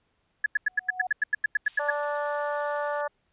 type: tone bursts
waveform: sine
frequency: 1700 Hz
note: G#6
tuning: 40 cents sharp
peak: -19 dBFS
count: 14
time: 0.44-1.904 s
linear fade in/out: 5 ms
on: 21 ms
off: 90 ms
type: tone with exponential growth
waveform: sine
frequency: 737 Hz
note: F#5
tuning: 7 cents flat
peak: -27 dBFS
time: 0.67-1.07 s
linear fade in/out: 5 ms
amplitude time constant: 86 ms
type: noise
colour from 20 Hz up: violet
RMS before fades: -36 dBFS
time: 1.65-3.02 s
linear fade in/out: 10 ms
type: harmonic tone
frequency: 292.4 Hz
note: D4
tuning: 7 cents flat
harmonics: 2 / 3 / 4 / 5 / 6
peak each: -29 / -33 / -35 / -37 / -39 dBFS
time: 1.79-3.08 s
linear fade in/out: 10 ms
effects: pink hiss -72 dBFS RMS until 3.32 s + resampled to 8000 Hz